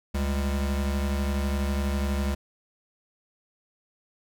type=tone pair together; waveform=square; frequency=70.64 / 199.8 Hz; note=C#2 / G3; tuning=+33 / +33 cents; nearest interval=octave + tritone; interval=1800 cents; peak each=-26 / -32 dBFS; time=0.14-2.35 s; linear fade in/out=10 ms; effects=none